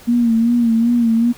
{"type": "tone with vibrato", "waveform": "sine", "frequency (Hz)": 233.1, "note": "A#3", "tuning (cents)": 0, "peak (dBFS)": -11, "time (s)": [0.07, 1.33], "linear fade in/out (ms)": 20, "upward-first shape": "sine", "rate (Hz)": 2.6, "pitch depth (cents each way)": 58, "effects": ["pink hiss -42 dBFS RMS until 1.37 s"]}